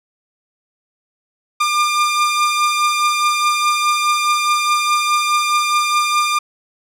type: beating tone pair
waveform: sawtooth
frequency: 1200 / 1204.8 Hz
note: D6 / D6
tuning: +37 / +44 cents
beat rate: 4.8 Hz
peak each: -11 / -18 dBFS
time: 1.6-6.39 s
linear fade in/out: 10 ms
effects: low-pass 10000 Hz 12 dB/octave